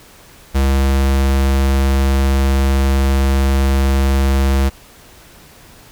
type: tone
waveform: square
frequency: 67.7 Hz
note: C#2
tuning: 40 cents flat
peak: -12 dBFS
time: 0.54-4.7 s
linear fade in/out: 20 ms
effects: pink hiss -43 dBFS RMS until 5.91 s

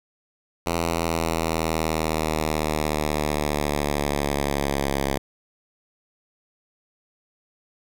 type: exponential sweep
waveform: 5% pulse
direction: down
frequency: 84.3 to 68.7 Hz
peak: -11 dBFS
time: 0.66-5.18 s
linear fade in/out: 5 ms
effects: none

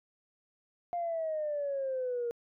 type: exponential sweep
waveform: sine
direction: down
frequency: 704 to 468 Hz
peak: -30 dBFS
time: 0.93-2.31 s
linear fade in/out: 0 ms
effects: tanh soft clip ceiling -26 dBFS

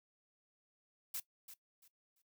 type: noise with echo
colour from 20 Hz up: blue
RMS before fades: -41 dBFS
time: 1.14-1.2 s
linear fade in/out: 5 ms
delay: 340 ms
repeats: 3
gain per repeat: -12 dB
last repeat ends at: 2.22 s
effects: noise-tail reverb RT60 0.1 s tail -17 dB re dry

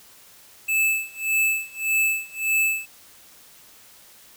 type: tone with tremolo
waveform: square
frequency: 2621 Hz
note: E7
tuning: 11 cents flat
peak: -18 dBFS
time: 0.68-2.86 s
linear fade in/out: 10 ms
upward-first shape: sine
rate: 1.7 Hz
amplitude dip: 95%
effects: white hiss -50 dBFS RMS until 4.36 s

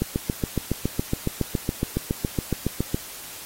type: click train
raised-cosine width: 3 ms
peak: -9 dBFS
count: 22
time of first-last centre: 0.02-2.945 s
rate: 7.18 Hz
effects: white hiss -39 dBFS RMS until 3.45 s + AAC 48 kbps

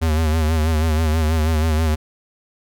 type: tone with vibrato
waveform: square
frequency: 79 Hz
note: D#2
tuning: 27 cents sharp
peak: -16 dBFS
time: 0.01-1.96 s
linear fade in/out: 20 ms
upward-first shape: sine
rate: 6.2 Hz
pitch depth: 63 cents each way
effects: none

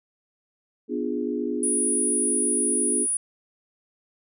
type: chord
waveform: sine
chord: B diminished seventh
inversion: none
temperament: equal with one note detuned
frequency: 246.9 / 295.4 / 349.2 / 415.3 Hz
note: B3 / D4 / F4 / Ab4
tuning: 0 / +10 / 0 / 0 cents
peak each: -29 / -30 / -31 / -30 dBFS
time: 0.88-3.07 s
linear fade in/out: 50 ms
type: tone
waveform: sine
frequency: 9740 Hz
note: D#9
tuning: 38 cents flat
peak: -22 dBFS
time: 1.63-3.17 s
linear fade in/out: 2 ms
effects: none

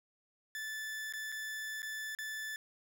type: tone with dropouts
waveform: 40% pulse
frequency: 1748 Hz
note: A6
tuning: 12 cents flat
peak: -38 dBFS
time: 0.55-2.56 s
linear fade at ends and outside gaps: 1 ms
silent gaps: 1.125-1.136 / 1.319-1.323 / 1.82-1.829 / 2.15-2.187 s
effects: none

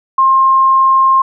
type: tone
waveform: sine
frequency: 1063 Hz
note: C6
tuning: 27 cents sharp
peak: -6 dBFS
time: 0.18-1.22 s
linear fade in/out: 5 ms
effects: none

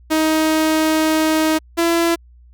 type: tone pair in turn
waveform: sawtooth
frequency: 314.6 / 336.6 Hz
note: D#4 / E4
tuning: +19 / +36 cents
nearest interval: minor second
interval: 117 cents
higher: second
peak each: -10 dBFS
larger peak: neither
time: 0.1-1.59 / 1.77-2.16 s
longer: first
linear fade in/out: 20 ms
effects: added 60 Hz sine -43 dBFS peak until 2.53 s

